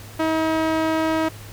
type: tone with band-pass filter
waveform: sawtooth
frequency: 319.1 Hz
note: D#4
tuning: 44 cents sharp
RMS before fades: -21 dBFS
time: 0.19-1.29 s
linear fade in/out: 10 ms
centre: 820 Hz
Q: 0.51
effects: added 104 Hz sine -39 dBFS peak until 1.52 s + pink hiss -42 dBFS RMS until 1.52 s